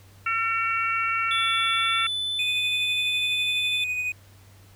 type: harmonic tone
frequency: 452.6 Hz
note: A4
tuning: 49 cents sharp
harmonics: 3 / 4 / 5 / 6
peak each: -25 / -35 / -28 / -29 dBFS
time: 0.26-2.07 s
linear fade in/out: 5 ms
type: tone with pitch glide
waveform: triangle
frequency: 3459 to 3515 Hz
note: A7 to A7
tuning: -30 to -2 cents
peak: -24 dBFS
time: 1.31-3.84 s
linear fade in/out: 2 ms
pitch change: +28 cents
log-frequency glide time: 1.7-2.38 s
type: tone with tremolo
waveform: triangle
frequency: 2489 Hz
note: D#7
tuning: in tune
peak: -22 dBFS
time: 2.39-4.12 s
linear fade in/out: 2 ms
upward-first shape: sine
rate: 12 Hz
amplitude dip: 35%
effects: added 97 Hz sine -50 dBFS peak until 4.75 s + pink hiss -56 dBFS RMS until 4.75 s